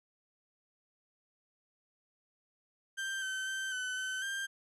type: tone with pitch steps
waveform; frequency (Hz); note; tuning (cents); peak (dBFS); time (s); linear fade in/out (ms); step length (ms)
35% pulse; 1573 / 1537 / 1554 / 1510 / 1526 / 1587; G6 / G6 / G6 / F#6 / G6 / G6; +6 / -35 / -16 / +35 / -47 / +21; -33; 2.97-4.47; 20; 250
effects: resampled to 24000 Hz